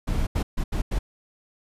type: noise bursts at uneven times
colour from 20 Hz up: brown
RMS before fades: -24 dBFS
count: 5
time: 0.07-0.27 / 0.35-0.43 / 0.57-0.64 / 0.72-0.82 / 0.91-0.99 s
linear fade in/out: 10 ms
effects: resampled to 32000 Hz